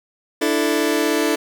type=chord; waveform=sawtooth; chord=D suspended second; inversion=none; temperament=just; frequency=293.7 / 330.4 / 440.5 Hz; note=D4 / E4 / A4; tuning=0 / +4 / +2 cents; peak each=-17 dBFS; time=0.41-1.36 s; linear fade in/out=10 ms; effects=none